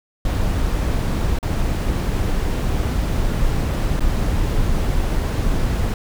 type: noise with dropouts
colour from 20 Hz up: brown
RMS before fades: -19 dBFS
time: 0.25-5.94 s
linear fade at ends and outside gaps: 2 ms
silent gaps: 1.388-1.428 / 3.996-4.005 s
effects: none